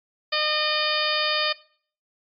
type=harmonic tone with a mistuned harmonic; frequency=609 Hz; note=D#5; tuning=37 cents flat; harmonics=1 / 2 / 3 / 4 / 5 / 6 / 7 / 8; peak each=-29 / -29 / -29 / -29 / -29 / -29 / -29 / -29 dBFS; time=0.32-1.53 s; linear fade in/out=10 ms; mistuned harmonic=7; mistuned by=+69 cents; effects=noise-tail reverb RT60 0.5 s tail -19 dB re dry + MP3 64 kbps